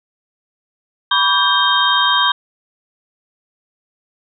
sine tone cluster, 985 / 1143 / 1581 / 3182 / 3710 Hz, B5 / D6 / G6 / G7 / A#7, -5 / -47 / +14 / +25 / -9 cents, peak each -18 dBFS, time 1.11-2.32 s, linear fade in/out 5 ms, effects none

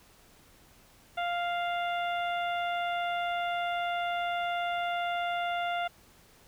harmonic tone, 698 Hz, F5, 1 cent flat, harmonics 1 / 2 / 3 / 4 / 5, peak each -30 / -36 / -40 / -42 / -44 dBFS, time 1.17-5.88 s, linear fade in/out 10 ms, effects pink hiss -59 dBFS RMS until 6.47 s

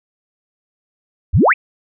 sine exponential sweep, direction up, 59.3 to 2758 Hz, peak -8 dBFS, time 1.33-1.54 s, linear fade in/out 20 ms, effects none

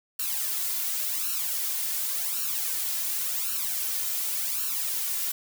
blue noise with flanger, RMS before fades -29 dBFS, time 0.19-5.32 s, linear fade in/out 5 ms, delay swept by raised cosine 0.71 to 2.91 ms, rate 0.9 Hz, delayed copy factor +0.8, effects none

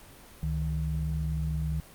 sine tone pair together, 69.3 / 155.57 Hz, C#2 / D#3, 0 / 0 cents, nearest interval octave + major second, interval 1400 cents, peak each -30 / -30 dBFS, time 0.43-1.8 s, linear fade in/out 0 ms, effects pink hiss -51 dBFS RMS until 1.94 s + Opus 32 kbps

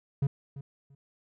triangle tone with echo, 138.59 Hz, C#3, in tune, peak -21 dBFS, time 0.22-0.27 s, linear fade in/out 5 ms, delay 340 ms, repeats 2, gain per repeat -15 dB, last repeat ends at 0.95 s, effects none

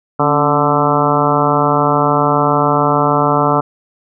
harmonic tone with a mistuned harmonic, 146.83 Hz, D3, in tune, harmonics 1 / 2 / 3 / 4 / 5 / 6 / 7 / 8 / 9, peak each -19 / -19 / -19 / -19 / -19 / -19 / -19 / -19 / -19 dBFS, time 0.19-3.61 s, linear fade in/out 10 ms, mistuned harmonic 2, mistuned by -72 cents, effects none

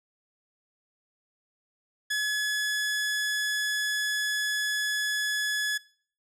sawtooth tone, 1700 Hz, G#6, 40 cents sharp, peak -22 dBFS, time 2.1-5.78 s, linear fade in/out 10 ms, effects noise-tail reverb RT60 0.5 s tail -22 dB re dry + low-pass 11000 Hz 12 dB/octave

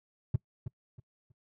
triangle tone with echo, 123.47 Hz, B2, in tune, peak -19 dBFS, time 0.34-0.36 s, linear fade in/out 5 ms, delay 320 ms, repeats 3, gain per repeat -12 dB, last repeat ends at 1.32 s, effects noise-tail reverb RT60 0.1 s tail -24 dB re dry + tanh soft clip ceiling -16 dBFS

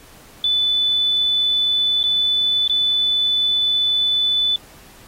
sine tone with dropouts, 3492 Hz, A7, 14 cents flat, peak -15 dBFS, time 0.44-4.56 s, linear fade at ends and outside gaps 2 ms, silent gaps 2.031-2.038 / 2.678-2.696 s, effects pink hiss -46 dBFS RMS until 5.07 s + AAC 48 kbps

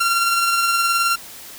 sawtooth tone with tremolo, 1374 Hz, F6, 29 cents flat, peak -11 dBFS, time 0-1.16 s, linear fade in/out 10 ms, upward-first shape sine, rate 19 Hz, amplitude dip 30%, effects white hiss -38 dBFS RMS until 1.58 s

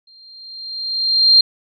sine tone with exponential growth, 4186 Hz, C8, in tune, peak -5 dBFS, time 0.07-1.41 s, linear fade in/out 5 ms, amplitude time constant 290 ms, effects none

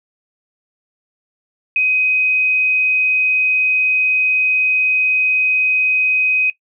sine tone, 2516 Hz, D#7, 19 cents sharp, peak -12 dBFS, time 1.76-6.5 s, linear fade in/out 2 ms, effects noise-tail reverb RT60 0.1 s tail -19 dB re dry

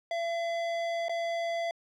square tone with dropouts, 676 Hz, E5, 43 cents sharp, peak -30 dBFS, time 0.11-1.71 s, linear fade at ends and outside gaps 2 ms, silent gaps 1.084-1.094 s, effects low-pass 4000 Hz 12 dB/octave + 12-bit

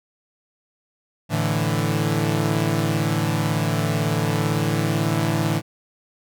sawtooth chord, A suspended fourth, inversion none, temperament equal, 110 / 146.83 / 164.81 Hz, A2 / D3 / E3, 0 / 0 / 0 cents, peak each -20 dBFS, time 1.29-5.62 s, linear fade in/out 50 ms, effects none

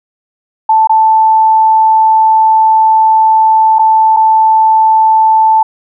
sine tone with dropouts, 880 Hz, A5, in tune, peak -4 dBFS, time 0.69-5.63 s, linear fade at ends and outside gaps 5 ms, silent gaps 0.873-0.894 / 3.786-3.792 / 4.165-4.169 s, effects none

